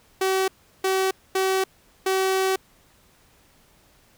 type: tone bursts at uneven times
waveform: sawtooth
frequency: 380.6 Hz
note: F#4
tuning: 49 cents sharp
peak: -16 dBFS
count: 4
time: 0.21-0.48 / 0.84-1.11 / 1.35-1.64 / 2.06-2.56 s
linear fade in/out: 5 ms
effects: pink hiss -58 dBFS RMS until 4.17 s